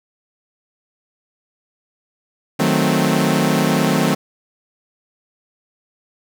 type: chord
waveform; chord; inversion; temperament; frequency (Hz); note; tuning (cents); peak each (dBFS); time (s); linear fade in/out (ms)
sawtooth; D# diminished seventh; none; equal; 155.56 / 185 / 220 / 261.6; D#3 / F#3 / A3 / C4; 0 / 0 / 0 / 0; -16; 2.59-4.15; 10
effects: none